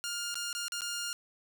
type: tone with dropouts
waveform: 10% pulse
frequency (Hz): 1409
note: F6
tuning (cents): +15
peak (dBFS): -26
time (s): 0.04-1.13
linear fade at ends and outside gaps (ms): 0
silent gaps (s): 0.343-0.355 / 0.529-0.55 / 0.682-0.721 / 0.808-0.818
effects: none